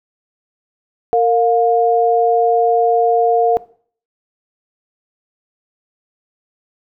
sine tone pair together, 459.8 / 707.8 Hz, A#4 / F5, -24 / +23 cents, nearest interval perfect fifth, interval 747 cents, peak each -13 dBFS, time 1.13-3.57 s, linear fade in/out 0 ms, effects noise-tail reverb RT60 0.5 s tail -19 dB re dry

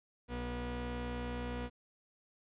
sawtooth tone pair together, 60.6 / 242.4 Hz, B1 / B3, -32 / -32 cents, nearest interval 2 octaves, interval 2400 cents, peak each -36 / -35 dBFS, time 0.28-1.7 s, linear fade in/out 50 ms, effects resampled to 8000 Hz + 12-bit

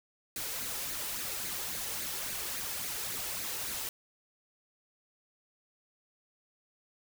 white noise with flanger, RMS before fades -37 dBFS, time 0.36-3.89 s, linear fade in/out 2 ms, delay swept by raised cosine 0.45 to 2.35 ms, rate 3.6 Hz, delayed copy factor +0.5, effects none

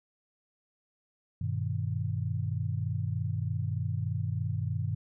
sine chord, G augmented, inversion none, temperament equal with one note detuned, 98 / 121.28 / 155.56 Hz, G2 / B2 / D#3, 0 / -31 / 0 cents, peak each -32 / -33 / -35 dBFS, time 1.41-4.95 s, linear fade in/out 5 ms, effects none

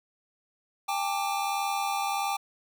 square chord, G suspended second, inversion none, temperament equal with one note detuned, 798.6 / 880 / 1174.7 Hz, G5 / A5 / D6, +32 / 0 / 0 cents, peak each -30 / -35 / -34 dBFS, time 0.88-2.37 s, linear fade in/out 10 ms, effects none

